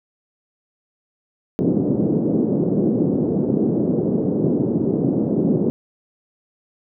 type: band-pass noise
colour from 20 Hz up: pink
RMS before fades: -19 dBFS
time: 1.59-5.7 s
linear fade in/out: 0 ms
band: 160 to 420 Hz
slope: 24 dB/octave
effects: none